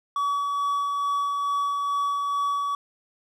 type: tone with tremolo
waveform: triangle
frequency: 1137 Hz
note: C#6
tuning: 44 cents sharp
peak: -20 dBFS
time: 0.16-2.75 s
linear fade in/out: 2 ms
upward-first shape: sine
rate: 2.3 Hz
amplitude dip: 25%
effects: none